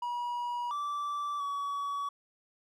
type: tone with pitch steps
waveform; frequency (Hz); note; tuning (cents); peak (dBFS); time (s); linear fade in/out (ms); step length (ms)
triangle; 964 / 1164 / 1133; B5 / D6 / C#6; -42 / -16 / +37; -30; 0.02-2.09; 5; 690
effects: none